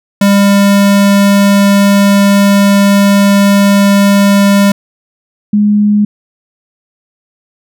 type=tone pair in turn; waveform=square / sine; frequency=200.1 / 207.8 Hz; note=G3 / G#3; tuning=+36 / +1 cents; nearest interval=minor second; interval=65 cents; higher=second; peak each=-5 dBFS; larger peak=neither; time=0.21-4.72 / 5.53-6.05 s; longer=first; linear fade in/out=5 ms; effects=none